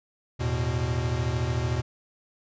square chord, E suspended fourth, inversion none, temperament equal with one note detuned, 81.46 / 110 / 123.47 Hz, E2 / A2 / B2, -20 / 0 / 0 cents, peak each -31 / -32 / -28 dBFS, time 0.39-1.82 s, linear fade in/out 20 ms, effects resampled to 16000 Hz

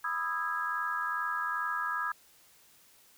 sine chord, E major seventh, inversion second, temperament just, 988.9 / 1236.1 / 1318.5 / 1648.1 Hz, B5 / D#6 / E6 / G#6, +2 / -12 / 0 / -14 cents, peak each -38 / -35 / -37 / -34 dBFS, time 0.04-2.12 s, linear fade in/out 5 ms, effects white hiss -61 dBFS RMS until 3.17 s

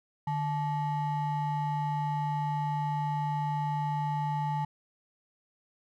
triangle ring-modulated tone, 508 Hz, B4, 49 cents sharp, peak -23 dBFS, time 0.27-4.65 s, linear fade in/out 5 ms, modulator 358 Hz, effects none

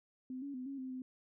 sine tone with pitch steps, 256.9 / 281.3 / 254 / 275.2 / 259.7 / 256.6 Hz, C4 / C#4 / B3 / C#4 / C4 / C4, -32 / +26 / +49 / -12 / -13 / -34 cents, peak -40 dBFS, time 0.3-1.02 s, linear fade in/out 2 ms, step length 120 ms, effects none

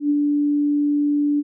sine tone with ADSR envelope, 291.6 Hz, D4, 12 cents flat, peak -14 dBFS, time 0-1.43 s, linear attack 98 ms, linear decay 36 ms, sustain -2 dB, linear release 38 ms, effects none

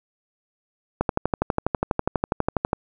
click train, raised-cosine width 1 ms, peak -6 dBFS, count 22, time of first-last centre 1.01-2.731 s, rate 12.2 Hz, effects none

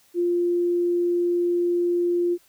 sine tone, 349.2 Hz, F4, in tune, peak -19 dBFS, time 0.14-2.38 s, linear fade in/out 50 ms, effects white hiss -59 dBFS RMS until 2.48 s

